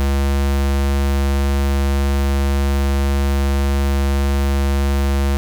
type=tone; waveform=square; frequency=69.3 Hz; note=C#2; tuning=in tune; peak=-15 dBFS; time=0-5.37 s; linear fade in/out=0 ms; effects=none